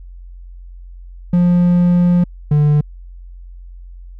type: tone pair in turn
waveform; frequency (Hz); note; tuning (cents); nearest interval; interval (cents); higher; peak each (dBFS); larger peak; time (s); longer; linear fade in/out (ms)
triangle; 176.2 / 148.17; F3 / D3; +16 / +16; minor third; 300; first; -7; neither; 1.33-2.24 / 2.51-2.81; first; 5
effects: added 44 Hz sine -32 dBFS peak until 4.19 s